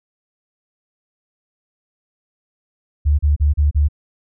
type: tone bursts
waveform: sine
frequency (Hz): 73.42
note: D2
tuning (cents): 0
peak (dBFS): -11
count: 5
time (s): 3.05-3.886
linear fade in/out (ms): 20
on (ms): 140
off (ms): 34
effects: none